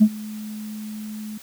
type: tone with ADSR envelope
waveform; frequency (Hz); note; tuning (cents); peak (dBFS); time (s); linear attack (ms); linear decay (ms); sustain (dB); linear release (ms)
sine; 214.1; A3; -47; -6; 0-1.38; 22; 62; -24; 6
effects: tanh soft clip ceiling -5 dBFS + white hiss -45 dBFS RMS until 1.42 s